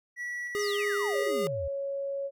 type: tone with tremolo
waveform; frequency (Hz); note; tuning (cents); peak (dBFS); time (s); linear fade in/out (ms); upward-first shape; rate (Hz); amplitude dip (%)
triangle; 1942; B6; -30; -31; 0.16-1.32; 50; square; 1.6; 25
type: tone with vibrato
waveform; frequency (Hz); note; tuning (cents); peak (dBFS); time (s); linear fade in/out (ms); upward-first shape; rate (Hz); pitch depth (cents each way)
square; 410; G#4; -22; -29; 0.55-1.47; 0; sine; 4.3; 13
type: exponential sweep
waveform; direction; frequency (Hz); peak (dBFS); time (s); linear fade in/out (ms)
sine; down; 6272 to 68.3; -35; 0.59-1.68; 5
type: tone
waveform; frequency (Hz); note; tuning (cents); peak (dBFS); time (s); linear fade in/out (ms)
sine; 554.4; C#5; 0; -30; 1.12-2.31; 50
effects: none